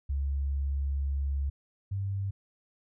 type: tone pair in turn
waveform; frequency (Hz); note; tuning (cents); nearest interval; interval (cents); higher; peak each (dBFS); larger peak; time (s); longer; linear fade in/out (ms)
sine; 69.4 / 98.15; C#2 / G2; +3 / +3; tritone; 600; second; -27 / -29; first; 0.09-1.5 / 1.91-2.31; first; 10
effects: none